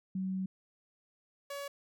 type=tone pair in turn; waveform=sine / sawtooth; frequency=188.7 / 564.5 Hz; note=F#3 / C#5; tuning=+34 / +31 cents; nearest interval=octave + perfect fifth; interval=1897 cents; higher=second; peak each=-32 / -35 dBFS; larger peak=first; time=0.15-0.46 / 1.5-1.68 s; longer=first; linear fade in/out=5 ms; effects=none